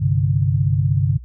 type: chord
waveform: sine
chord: G suspended fourth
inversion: none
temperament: just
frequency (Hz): 98 / 130.67 / 147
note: G2 / C3 / D3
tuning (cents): 0 / -2 / +2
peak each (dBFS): -19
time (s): 0-1.18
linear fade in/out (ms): 20
effects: noise-tail reverb RT60 0.1 s tail -23 dB re dry + added 60 Hz sine -34 dBFS peak until 1.24 s